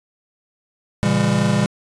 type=chord; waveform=square; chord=A# diminished seventh; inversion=none; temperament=just; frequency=116.54 / 139.85 / 167.82 / 201.4 Hz; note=A#2 / C#3 / E3 / G3; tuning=0 / +16 / +31 / +47 cents; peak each=-23 / -23 / -23 / -19 dBFS; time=1.03-1.66 s; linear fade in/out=0 ms; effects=resampled to 22050 Hz